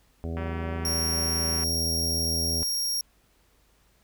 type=harmonic tone; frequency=82.41 Hz; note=E2; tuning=in tune; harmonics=1 / 2 / 3 / 4 / 5 / 6 / 7 / 8 / 9; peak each=-31 / -38 / -37 / -44 / -40 / -49 / -44 / -50 / -50 dBFS; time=0.24-2.63 s; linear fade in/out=0 ms
type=click train; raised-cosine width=0.5 ms; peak=-24 dBFS; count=243; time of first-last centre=0.37-1.637 s; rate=191 Hz
type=tone; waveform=sawtooth; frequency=5588 Hz; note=F8; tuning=in tune; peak=-23 dBFS; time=0.85-3.01 s; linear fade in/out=2 ms
effects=added 50 Hz sine -65 dBFS peak until 4.03 s + pink hiss -65 dBFS RMS until 4.03 s